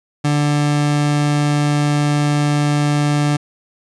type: tone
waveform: 30% pulse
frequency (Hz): 146.83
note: D3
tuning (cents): 0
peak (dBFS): -11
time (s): 0.24-3.37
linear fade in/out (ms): 10
effects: resampled to 22050 Hz